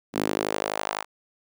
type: tone with high-pass filter sweep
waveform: sawtooth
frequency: 51.91 Hz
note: G#1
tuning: in tune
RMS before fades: -28 dBFS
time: 0.13-1.05 s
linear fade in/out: 50 ms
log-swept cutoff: 250 to 960 Hz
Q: 1.7
effects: none